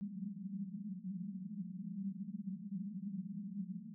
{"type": "band-pass noise", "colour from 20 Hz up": "pink", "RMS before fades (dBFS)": -44, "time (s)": [0.01, 3.94], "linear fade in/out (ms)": 0, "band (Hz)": [180, 210], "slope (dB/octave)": 96, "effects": []}